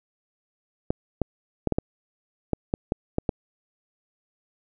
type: clicks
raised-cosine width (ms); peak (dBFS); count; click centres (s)
2; -9; 10; 0.905 / 1.217 / 1.673 / 1.723 / 1.785 / 2.533 / 2.739 / 2.921 / 3.184 / 3.292
effects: none